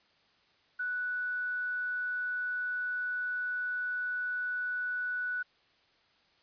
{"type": "tone with quantisation", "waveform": "sine", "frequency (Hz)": 1480, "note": "F#6", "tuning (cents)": 0, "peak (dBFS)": -31, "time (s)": [0.79, 5.43], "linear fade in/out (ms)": 10, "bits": 10, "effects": ["white hiss -67 dBFS RMS until 6.42 s", "resampled to 11025 Hz"]}